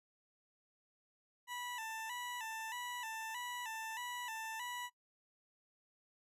20% pulse tone with vibrato, 932.3 Hz, A#5, in tune, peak -37 dBFS, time 1.47-4.9 s, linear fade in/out 50 ms, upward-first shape square, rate 1.6 Hz, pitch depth 84 cents each way, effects noise-tail reverb RT60 0.1 s tail -21 dB re dry + resampled to 32000 Hz

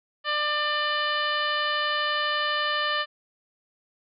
harmonic tone, 596 Hz, D5, 25 cents sharp, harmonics 1 / 2 / 3 / 4 / 5 / 6 / 7 / 8, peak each -33 / -28 / -28 / -39 / -30 / -37 / -38 / -41 dBFS, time 0.24-3.06 s, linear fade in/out 50 ms, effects none

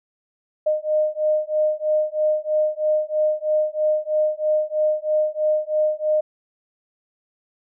sine beating tone pair, 612 / 615.1 Hz, D#5 / D#5, -29 / -20 cents, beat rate 3.1 Hz, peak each -21 dBFS, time 0.66-6.21 s, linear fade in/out 10 ms, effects none

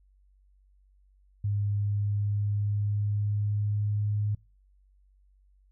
sine tone with pitch glide, 102.2 to 104.29 Hz, G#2 to G#2, -27 to +8 cents, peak -25 dBFS, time 1.44-4.35 s, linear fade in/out 5 ms, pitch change +35 cents, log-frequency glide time 1.63-4.23 s, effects noise-tail reverb RT60 0.3 s tail -25 dB re dry + added 48 Hz sine -59 dBFS peak until 5.71 s

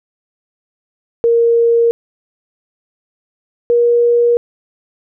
sine tone pair in turn, 466.2 / 475.4 Hz, A#4 / A#4, 0 / +34 cents, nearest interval unison, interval 34 cents, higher second, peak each -8 dBFS, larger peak neither, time 1.24-1.91 / 3.7-4.37 s, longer neither, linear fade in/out 0 ms, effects none

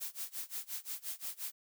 blue noise with tremolo, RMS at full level -39 dBFS, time 0-1.52 s, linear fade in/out 20 ms, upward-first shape sine, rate 5.7 Hz, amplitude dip 95%, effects none

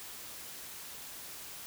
silence, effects white hiss -46 dBFS RMS until 1.66 s

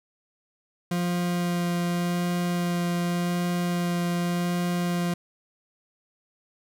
40% pulse tone with vibrato, 174.9 Hz, F3, 3 cents sharp, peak -23 dBFS, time 0.91-5.14 s, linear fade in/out 5 ms, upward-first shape sine, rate 0.87 Hz, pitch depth 9 cents each way, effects none

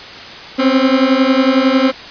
30% pulse beating tone pair, 258.5 / 269.5 Hz, C4 / C#4, -21 / -49 cents, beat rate 11 Hz, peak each -10 dBFS, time 0.58-1.92 s, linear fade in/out 20 ms, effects white hiss -31 dBFS RMS until 2.1 s + resampled to 11025 Hz

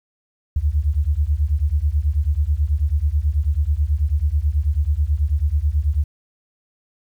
sine beating tone pair, 69.4 / 78.6 Hz, C#2 / D#2, +3 / +18 cents, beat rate 9.2 Hz, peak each -19 dBFS, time 0.56-6.04 s, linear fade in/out 5 ms, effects 9-bit

